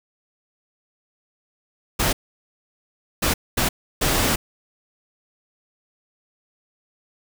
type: noise bursts at uneven times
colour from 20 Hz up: pink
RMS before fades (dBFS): -20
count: 4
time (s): 1.99-2.13 / 3.22-3.34 / 3.57-3.69 / 4.01-4.36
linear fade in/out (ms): 10
effects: none